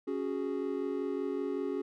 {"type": "chord", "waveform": "triangle", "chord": "C# suspended fourth", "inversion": "none", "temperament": "equal", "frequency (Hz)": [277.2, 370, 415.3], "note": ["C#4", "F#4", "G#4"], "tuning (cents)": [0, 0, 0], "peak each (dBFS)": -34, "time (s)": [0.07, 1.82], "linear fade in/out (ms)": 10, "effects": []}